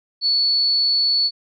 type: tone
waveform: sine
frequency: 4432 Hz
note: C#8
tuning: 1 cent flat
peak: -15 dBFS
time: 0.21-1.31 s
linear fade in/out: 50 ms
effects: none